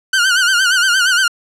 sawtooth tone with vibrato, 1480 Hz, F#6, in tune, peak -7 dBFS, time 0.13-1.28 s, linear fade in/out 5 ms, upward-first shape sine, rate 8.6 Hz, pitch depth 100 cents each way, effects low-pass 9000 Hz 12 dB/octave

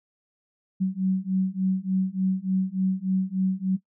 sine beating tone pair, 186.8 / 190.2 Hz, F#3 / F#3, +17 / +48 cents, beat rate 3.4 Hz, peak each -25 dBFS, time 0.8-3.77 s, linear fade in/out 20 ms, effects noise-tail reverb RT60 0.1 s tail -17 dB re dry

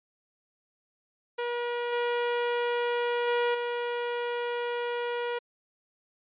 sawtooth tone with level steps, 480 Hz, B4, 49 cents flat, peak -25 / -22 / -20 / -25 dBFS, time 1.38-5.39 s, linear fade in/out 10 ms, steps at 1.92 / 3.27 / 3.54 s, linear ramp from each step 10 ms, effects resampled to 8000 Hz

